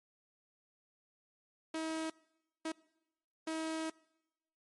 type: tone bursts at uneven times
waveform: sawtooth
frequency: 319.8 Hz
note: D#4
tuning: 48 cents sharp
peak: -32 dBFS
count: 3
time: 1.74-2.1 / 2.65-2.72 / 3.47-3.9 s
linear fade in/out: 5 ms
effects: noise-tail reverb RT60 0.9 s tail -23 dB re dry + MP3 48 kbps